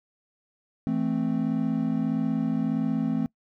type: chord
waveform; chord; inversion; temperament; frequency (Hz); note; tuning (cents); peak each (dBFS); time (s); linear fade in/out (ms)
triangle; A minor; second; equal; 164.81 / 220 / 261.6; E3 / A3 / C4; 0 / 0 / 0; -28 / -25 / -25; 0.87-3.26; 0
effects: noise-tail reverb RT60 0.1 s tail -23 dB re dry